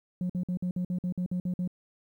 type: tone bursts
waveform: sine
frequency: 180 Hz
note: F#3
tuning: 47 cents flat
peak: -25 dBFS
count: 11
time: 0.21-1.676 s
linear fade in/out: 2 ms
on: 86 ms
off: 52 ms
effects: tanh soft clip ceiling -26 dBFS + 11-bit